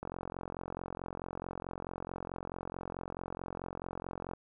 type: click train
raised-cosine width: 1 ms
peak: -25 dBFS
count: 193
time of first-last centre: 0.03-4.335 s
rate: 44.6 Hz
effects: none